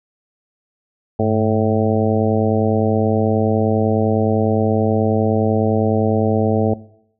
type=harmonic tone with a mistuned harmonic; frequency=109.7 Hz; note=A2; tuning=5 cents flat; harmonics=1 / 2 / 3 / 4 / 5 / 6 / 7; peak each=-20 / -20 / -25 / -20 / -23 / -23 / -25 dBFS; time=1.19-6.74 s; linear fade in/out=5 ms; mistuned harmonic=1; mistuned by=-110 cents; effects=noise-tail reverb RT60 0.7 s tail -20 dB re dry